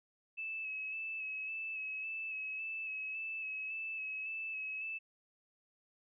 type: tone with vibrato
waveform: sine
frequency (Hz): 2600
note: E7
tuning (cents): -24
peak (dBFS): -38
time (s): 0.37-4.99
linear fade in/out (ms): 20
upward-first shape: square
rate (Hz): 1.8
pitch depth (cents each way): 22
effects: none